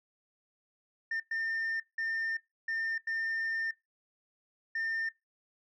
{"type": "tone bursts at uneven times", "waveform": "sine", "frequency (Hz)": 1807, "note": "A6", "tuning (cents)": 46, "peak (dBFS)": -29, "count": 6, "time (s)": [[1.11, 1.2], [1.31, 1.8], [1.98, 2.37], [2.68, 2.98], [3.07, 3.71], [4.75, 5.09]], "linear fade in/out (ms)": 5, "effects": ["noise-tail reverb RT60 0.2 s tail -22 dB re dry", "tanh soft clip ceiling -29 dBFS"]}